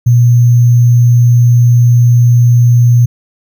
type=tone with sample-and-hold; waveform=sine; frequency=120 Hz; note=B2; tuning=49 cents flat; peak=-3 dBFS; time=0.06-3.06 s; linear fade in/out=10 ms; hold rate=6300 Hz; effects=none